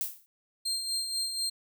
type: noise with exponential decay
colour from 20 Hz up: violet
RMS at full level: -28 dBFS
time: 0.01-0.26 s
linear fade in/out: 0 ms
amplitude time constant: 54 ms
type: tone with tremolo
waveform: 30% pulse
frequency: 4186 Hz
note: C8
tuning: in tune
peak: -25 dBFS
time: 0.65-1.5 s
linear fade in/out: 10 ms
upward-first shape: sine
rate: 4.1 Hz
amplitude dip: 50%
effects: none